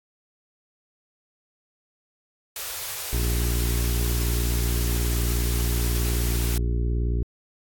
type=band-stop noise; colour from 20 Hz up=white; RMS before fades=-32 dBFS; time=2.56-6.58 s; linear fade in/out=2 ms; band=130 to 390 Hz; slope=48 dB/octave
type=harmonic tone; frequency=58.9 Hz; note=A#1; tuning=19 cents sharp; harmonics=1 / 2 / 3 / 4 / 5 / 6 / 7; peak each=-22 / -29 / -38 / -39 / -39 / -38 / -39 dBFS; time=3.13-7.23 s; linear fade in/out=0 ms
effects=AAC 64 kbps